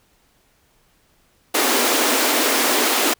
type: high-pass noise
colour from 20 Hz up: pink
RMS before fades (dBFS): -18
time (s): 1.54-3.14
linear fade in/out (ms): 10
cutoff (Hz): 240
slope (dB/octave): 96
effects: pink hiss -60 dBFS RMS until 3.19 s